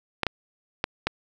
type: clicks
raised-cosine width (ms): 0.3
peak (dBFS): -7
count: 4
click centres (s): 0.233 / 0.267 / 0.841 / 1.07
effects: none